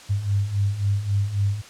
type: beating tone pair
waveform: sine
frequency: 98 / 101.7 Hz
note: G2 / G#2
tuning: 0 / -36 cents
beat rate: 3.7 Hz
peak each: -26 / -21 dBFS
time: 0.09-1.62 s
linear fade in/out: 20 ms
effects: white hiss -44 dBFS RMS until 1.69 s + low-pass 7000 Hz 12 dB/octave